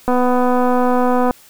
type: click train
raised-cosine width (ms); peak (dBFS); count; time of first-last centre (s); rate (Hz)
1; -4; 307; 0.08-1.309; 249
effects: white hiss -46 dBFS RMS until 1.49 s